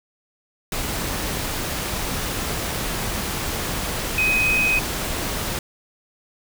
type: tone in noise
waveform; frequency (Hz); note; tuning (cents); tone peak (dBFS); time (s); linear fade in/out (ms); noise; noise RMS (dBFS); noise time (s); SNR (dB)
sine; 2517; D#7; +19; -17; 4.18-4.79; 2; pink; -26; 0.72-5.59; +6
effects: none